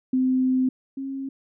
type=tone pair in turn; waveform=sine; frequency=258 / 270.4 Hz; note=C4 / C#4; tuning=-24 / -43 cents; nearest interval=minor second; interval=81 cents; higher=second; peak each=-18 / -28 dBFS; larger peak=first; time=0.13-0.69 / 0.97-1.29 s; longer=first; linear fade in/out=5 ms; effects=none